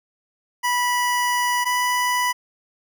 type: tone pair in turn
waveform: 25% pulse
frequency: 980 / 988 Hz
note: B5 / B5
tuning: -14 / 0 cents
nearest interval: unison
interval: 14 cents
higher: second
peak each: -15 dBFS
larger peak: neither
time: 0.63-1.65 / 1.65-2.33 s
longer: first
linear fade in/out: 20 ms
effects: none